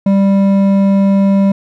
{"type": "tone with hard clipping", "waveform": "triangle", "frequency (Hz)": 196.6, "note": "G3", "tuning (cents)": 5, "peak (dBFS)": -9, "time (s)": [0.06, 1.52], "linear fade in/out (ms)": 5, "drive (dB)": 12, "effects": []}